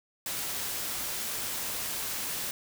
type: noise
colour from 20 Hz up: white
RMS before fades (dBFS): -34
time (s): 0.26-2.51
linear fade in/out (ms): 2
effects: none